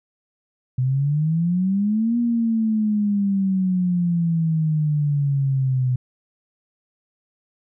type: exponential two-way sweep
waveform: sine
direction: up then down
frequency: 125.4 to 239.4 to 125.4 Hz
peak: -17 dBFS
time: 0.78-5.96 s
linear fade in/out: 5 ms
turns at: 2.18 s
effects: none